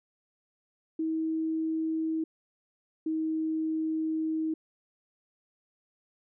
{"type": "tone pair in turn", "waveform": "sine", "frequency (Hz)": [320, 317.1], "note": ["D#4", "D#4"], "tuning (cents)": [49, 33], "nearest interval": "unison", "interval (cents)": 16, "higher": "first", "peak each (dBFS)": -27, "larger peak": "neither", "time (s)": [[0.99, 2.24], [3.06, 4.54]], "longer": "second", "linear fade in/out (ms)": 5, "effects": []}